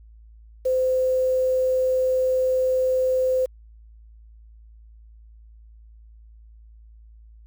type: tone with quantisation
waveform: sine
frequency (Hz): 515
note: C5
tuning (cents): -28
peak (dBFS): -18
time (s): 0.65-3.46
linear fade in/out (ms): 10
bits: 7
effects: added 55 Hz sine -45 dBFS peak until 7.46 s